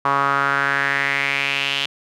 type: tone with band-pass filter sweep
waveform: sawtooth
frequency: 139.4 Hz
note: C#3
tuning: 10 cents sharp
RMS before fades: -20 dBFS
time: 0.05-1.86 s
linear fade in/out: 5 ms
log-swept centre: 1100 to 3100 Hz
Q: 4.2
effects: none